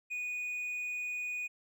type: tone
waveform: triangle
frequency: 2470 Hz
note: D#7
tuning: 13 cents flat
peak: -33 dBFS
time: 0.1-1.48 s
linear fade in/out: 20 ms
effects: none